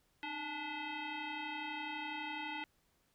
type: tone with frequency modulation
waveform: sine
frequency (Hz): 854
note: G#5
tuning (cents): +48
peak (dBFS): -39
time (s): 0.23-2.64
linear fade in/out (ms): 0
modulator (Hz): 580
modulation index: 4
effects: pink hiss -75 dBFS RMS until 3.14 s